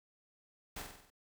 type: noise with echo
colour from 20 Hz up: pink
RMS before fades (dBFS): -43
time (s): 0.76-0.82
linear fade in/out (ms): 5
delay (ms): 47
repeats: 6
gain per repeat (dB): -4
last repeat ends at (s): 1.102
effects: none